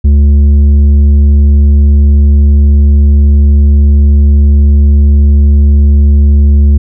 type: tone with tanh clipping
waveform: sine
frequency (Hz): 71.8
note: D2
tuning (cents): -39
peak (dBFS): -3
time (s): 0.04-6.78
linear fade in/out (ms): 10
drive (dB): 7
effects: none